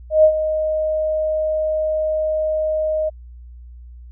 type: tone with ADSR envelope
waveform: sine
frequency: 622.3 Hz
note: D#5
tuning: in tune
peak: -6 dBFS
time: 0.1-3.1 s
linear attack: 140 ms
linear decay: 76 ms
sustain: -11 dB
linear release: 18 ms
effects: added 60 Hz sine -36 dBFS peak until 4.11 s